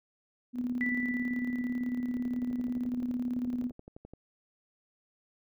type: tone with tremolo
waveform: sine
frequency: 246.9 Hz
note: B3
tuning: in tune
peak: -28 dBFS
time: 0.53-3.72 s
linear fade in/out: 50 ms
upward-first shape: square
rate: 18 Hz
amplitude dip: 45%
type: tone with exponential decay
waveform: sine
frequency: 1975.5 Hz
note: B6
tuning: in tune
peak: -29 dBFS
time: 0.81-2.88 s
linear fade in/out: 0 ms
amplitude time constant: 450 ms
type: click train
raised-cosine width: 2 ms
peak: -33 dBFS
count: 24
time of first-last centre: 2.17-4.136 s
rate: 11.7 Hz
effects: none